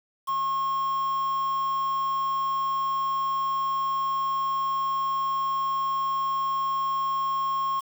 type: tone with quantisation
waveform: triangle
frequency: 1080 Hz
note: C#6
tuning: 45 cents flat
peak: -22 dBFS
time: 0.27-7.81 s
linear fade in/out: 20 ms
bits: 7
effects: none